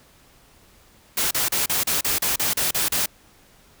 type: noise bursts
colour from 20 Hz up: white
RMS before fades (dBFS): -22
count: 11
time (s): 1.17-3.06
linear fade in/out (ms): 5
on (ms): 140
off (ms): 35
effects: pink hiss -54 dBFS RMS until 3.8 s